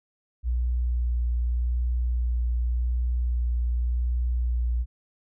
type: tone with vibrato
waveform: sine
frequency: 60.2 Hz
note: B1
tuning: 44 cents flat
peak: -22 dBFS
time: 0.43-4.86 s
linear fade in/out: 50 ms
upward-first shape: sine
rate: 0.86 Hz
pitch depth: 14 cents each way
effects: none